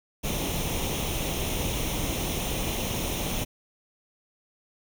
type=noise with comb filter; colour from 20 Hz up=pink; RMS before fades=-29 dBFS; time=0.23-3.45 s; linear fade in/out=20 ms; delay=0.32 ms; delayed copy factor=+0.65; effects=none